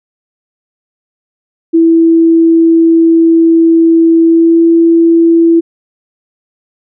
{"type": "tone with pitch glide", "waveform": "sine", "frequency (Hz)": [329.6, 333], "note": ["E4", "E4"], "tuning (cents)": [0, 18], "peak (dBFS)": -3, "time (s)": [1.73, 5.61], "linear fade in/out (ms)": 20, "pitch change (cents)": 18, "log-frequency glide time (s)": [4.23, 4.62], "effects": []}